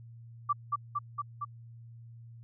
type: tone with echo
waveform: sine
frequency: 1166 Hz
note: D6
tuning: 13 cents flat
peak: -24 dBFS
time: 0.49-0.53 s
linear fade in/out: 10 ms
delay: 230 ms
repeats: 4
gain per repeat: -2 dB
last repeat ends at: 1.45 s
effects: added 116 Hz sine -47 dBFS peak until 2.43 s